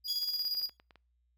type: tone with tremolo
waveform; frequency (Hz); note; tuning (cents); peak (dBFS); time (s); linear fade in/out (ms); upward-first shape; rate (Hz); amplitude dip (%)
square; 4870; D#8; -38; -30; 0.04-0.7; 50; square; 17; 50
type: tone with exponential decay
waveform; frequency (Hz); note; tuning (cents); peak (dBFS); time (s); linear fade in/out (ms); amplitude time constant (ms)
sawtooth; 3357; G#7; +18; -36; 0.08-0.77; 1; 150
type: clicks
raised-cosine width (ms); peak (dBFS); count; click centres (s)
0.3; -39; 11; 0.232 / 0.288 / 0.341 / 0.394 / 0.449 / 0.549 / 0.616 / 0.694 / 0.799 / 0.908 / 0.957
effects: noise-tail reverb RT60 0.4 s tail -26 dB re dry + added 60 Hz sine -70 dBFS peak until 1.37 s